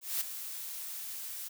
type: noise with ADSR envelope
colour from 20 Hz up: blue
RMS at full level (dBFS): -31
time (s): 0.01-1.49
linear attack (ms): 200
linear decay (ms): 9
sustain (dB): -10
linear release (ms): 19
effects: none